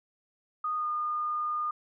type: tone with pitch glide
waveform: sine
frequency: 1236 to 1218.3 Hz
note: D#6 to D#6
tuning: -12 to -37 cents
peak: -28 dBFS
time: 0.64-1.71 s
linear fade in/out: 5 ms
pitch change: -25 cents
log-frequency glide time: 0.76-0.87 s
effects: none